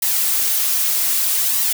blue noise with flanger, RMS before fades -18 dBFS, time 0.02-1.73 s, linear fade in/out 5 ms, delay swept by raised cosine 1 to 6.8 ms, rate 0.64 Hz, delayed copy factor +0.5, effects none

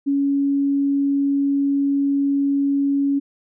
sine tone, 279.6 Hz, C#4, 15 cents sharp, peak -16 dBFS, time 0.06-3.2 s, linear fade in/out 20 ms, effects none

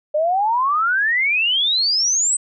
sine exponential sweep, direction up, 588 to 8240 Hz, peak -15 dBFS, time 0.14-2.37 s, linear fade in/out 10 ms, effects none

